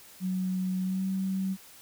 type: tone with pitch glide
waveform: sine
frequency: 185.6 to 190.6 Hz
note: F#3 to G3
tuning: +6 to -48 cents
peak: -27 dBFS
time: 0.2-1.57 s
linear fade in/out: 50 ms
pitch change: +46 cents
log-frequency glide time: 0.82-1.04 s
effects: white hiss -52 dBFS RMS until 1.81 s